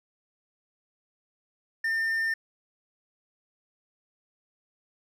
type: tone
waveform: triangle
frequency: 1805 Hz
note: A6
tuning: 44 cents sharp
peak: -23 dBFS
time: 1.84-2.34 s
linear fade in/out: 5 ms
effects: none